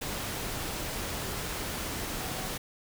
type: tone in noise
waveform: sine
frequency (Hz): 750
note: F#5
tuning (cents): +23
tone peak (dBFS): -43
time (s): 2.2-2.48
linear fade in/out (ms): 10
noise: pink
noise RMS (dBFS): -35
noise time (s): 0.01-2.58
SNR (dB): -11
effects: none